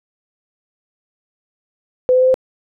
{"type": "tone with pitch steps", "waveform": "sine", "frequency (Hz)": [506, 510.1, 514.3, 518.4], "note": ["B4", "C5", "C5", "C5"], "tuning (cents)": [42, -44, -30, -16], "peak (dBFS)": -9, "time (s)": [2.09, 2.342], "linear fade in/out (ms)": 0, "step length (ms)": 63, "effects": []}